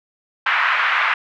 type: band-pass noise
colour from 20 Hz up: pink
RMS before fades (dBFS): -18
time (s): 0.46-1.14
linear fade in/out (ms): 5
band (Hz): 1100 to 2400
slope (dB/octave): 24
effects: none